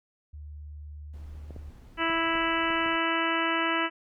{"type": "tone", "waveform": "sine", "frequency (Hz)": 74.3, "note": "D2", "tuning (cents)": 21, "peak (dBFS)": -39, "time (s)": [0.33, 1.71], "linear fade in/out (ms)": 10}
{"type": "noise", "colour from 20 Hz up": "brown", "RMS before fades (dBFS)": -50, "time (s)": [1.13, 2.97], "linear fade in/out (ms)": 10}
{"type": "clicks", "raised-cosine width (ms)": 2, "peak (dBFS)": -30, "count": 6, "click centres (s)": [1.507, 1.563, 2.1, 2.354, 2.704, 2.862]}
{"type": "harmonic tone", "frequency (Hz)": 329.6, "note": "E4", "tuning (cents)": 0, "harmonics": [1, 2, 3, 4, 5, 6, 7, 8, 9], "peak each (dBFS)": [-31, -35, -32, -31, -33, -33, -37, -35, -35], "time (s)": [1.97, 3.9], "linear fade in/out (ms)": 50}
{"effects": []}